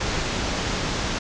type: low-pass noise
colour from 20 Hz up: pink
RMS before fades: -26 dBFS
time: 0-1.19 s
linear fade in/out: 10 ms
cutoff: 6900 Hz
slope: 48 dB/octave
effects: none